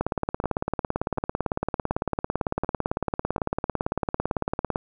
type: two click trains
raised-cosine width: 1 ms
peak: -18 / -10 dBFS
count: 5 / 86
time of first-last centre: 0.44-3.381 / 0.01-4.759 s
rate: 1.36 / 17.9 Hz
effects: none